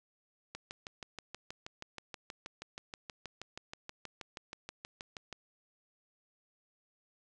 click train, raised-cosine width 0.2 ms, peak -25 dBFS, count 31, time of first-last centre 0.55-5.327 s, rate 6.28 Hz, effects resampled to 24000 Hz + 9-bit

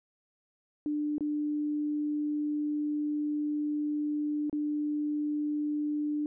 sine tone with dropouts, 297.5 Hz, D4, 22 cents sharp, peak -28 dBFS, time 0.86-6.26 s, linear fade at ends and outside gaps 1 ms, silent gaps 1.182-1.207 / 4.497-4.528 s, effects none

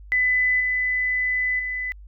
sine tone with level steps, 2003 Hz, B6, 24 cents sharp, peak -17 / -20 / -25 dBFS, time 0.12-1.92 s, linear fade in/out 0 ms, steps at 0.6 / 1.59 s, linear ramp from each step 5 ms, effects added 50 Hz sine -40 dBFS peak until 2.07 s

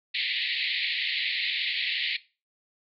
pink band-pass noise, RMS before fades -29 dBFS, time 0.14-2.17 s, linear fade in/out 10 ms, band 1900 to 4400 Hz, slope 96 dB/octave, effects noise-tail reverb RT60 0.3 s tail -18 dB re dry

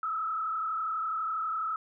sine tone with frequency modulation, 1297 Hz, E6, 28 cents flat, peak -29 dBFS, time 0.03-1.76 s, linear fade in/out 2 ms, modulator 32.1 Hz, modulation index 1.3, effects none

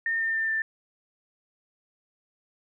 sine tone with pitch steps, 1822 / 1807.3 / 1792.8 / 1778.3 Hz, A#6 / A6 / A6 / A6, -40 / +46 / +32 / +18 cents, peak -24 dBFS, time 0.06-0.62 s, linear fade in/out 2 ms, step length 140 ms, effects none

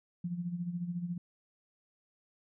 sine tone with tremolo, 174.61 Hz, F3, in tune, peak -31 dBFS, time 0.24-1.18 s, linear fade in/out 5 ms, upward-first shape sine, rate 14 Hz, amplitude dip 65%, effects none

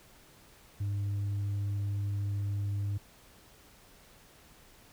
sine tone, 100.9 Hz, G#2, 49 cents flat, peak -27 dBFS, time 0.8-2.98 s, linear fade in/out 10 ms, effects tanh soft clip ceiling -29 dBFS + pink hiss -58 dBFS RMS until 4.92 s

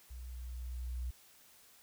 sine tone with level ramp, 61.6 Hz, B1, 4 cents flat, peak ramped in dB -44 to -35 dBFS, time 0.1-1.11 s, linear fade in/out 10 ms, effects white hiss -62 dBFS RMS until 1.82 s

